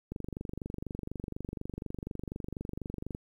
click train, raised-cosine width 3 ms, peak -24 dBFS, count 74, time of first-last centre 0.12-3.149 s, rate 24.1 Hz, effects 10-bit

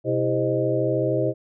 sine tone cluster, 127.2 / 327.5 / 400.8 / 520 / 618 Hz, C3 / E4 / G4 / C5 / D#5, -48 / -11 / +38 / -11 / -12 cents, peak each -26 dBFS, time 0.04-1.34 s, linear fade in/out 50 ms, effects none

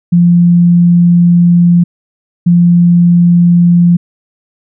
sine tone bursts at uneven times, 173.5 Hz, F3, 11 cents flat, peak -3 dBFS, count 2, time 0.12-1.84 / 2.46-3.97 s, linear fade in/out 10 ms, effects none

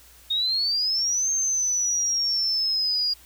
sine exponential two-way sweep, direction up then down, 3694 to 6390 to 4823 Hz, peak -21 dBFS, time 0.3-3.14 s, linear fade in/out 10 ms, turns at 1.3 s, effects added 60 Hz sine -55 dBFS peak until 3.25 s + white hiss -52 dBFS RMS until 3.25 s

